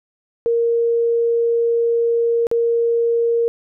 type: tone with dropouts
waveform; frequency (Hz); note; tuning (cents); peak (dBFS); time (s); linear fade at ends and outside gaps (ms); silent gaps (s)
sine; 466.2; A#4; 0; -14; 0.46-3.48; 0; 2.469-2.514
effects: none